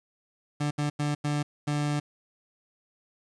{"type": "tone bursts at uneven times", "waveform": "30% pulse", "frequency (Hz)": 147.1, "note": "D3", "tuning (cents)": 3, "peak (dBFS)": -23, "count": 5, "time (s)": [[0.6, 0.71], [0.78, 0.9], [0.99, 1.15], [1.24, 1.43], [1.67, 2]], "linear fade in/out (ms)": 10, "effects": ["resampled to 22050 Hz", "9-bit"]}